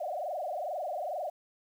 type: tone with frequency modulation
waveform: sine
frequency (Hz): 665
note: E5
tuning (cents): +15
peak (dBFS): -32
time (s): 0-1.3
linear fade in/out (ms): 10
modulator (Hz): 22.3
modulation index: 3.8
effects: 10-bit